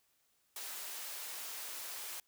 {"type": "high-pass noise", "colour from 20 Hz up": "white", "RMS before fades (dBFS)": -44, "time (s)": [0.56, 2.2], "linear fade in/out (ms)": 2, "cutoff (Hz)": 500, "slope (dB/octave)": 12, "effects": ["white hiss -75 dBFS RMS until 2.27 s"]}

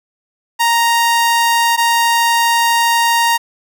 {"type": "tone pair in turn", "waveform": "sawtooth", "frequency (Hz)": [932.3, 932.3], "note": ["A#5", "A#5"], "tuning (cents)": [0, 0], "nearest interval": "unison", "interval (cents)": 0, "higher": "neither", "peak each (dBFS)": -7, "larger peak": "neither", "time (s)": [[0.59, 1.77], [1.77, 3.38]], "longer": "second", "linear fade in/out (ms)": 20, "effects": []}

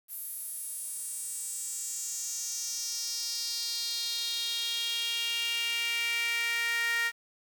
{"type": "tone with high-pass filter sweep", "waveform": "sawtooth", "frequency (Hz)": 466.2, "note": "A#4", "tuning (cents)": 0, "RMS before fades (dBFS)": -33, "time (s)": [0.08, 7.12], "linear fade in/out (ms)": 50, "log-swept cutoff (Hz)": [12000, 1800], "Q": 4.2, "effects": ["9-bit"]}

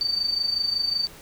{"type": "tone with amplitude modulation", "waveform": "sine", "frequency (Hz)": 4586, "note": "D8", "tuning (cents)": -42, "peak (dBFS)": -19, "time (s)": [0.01, 1.07], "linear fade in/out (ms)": 0, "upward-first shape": "sine", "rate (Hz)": 25.4, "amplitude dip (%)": 70, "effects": ["pink hiss -46 dBFS RMS until 1.21 s"]}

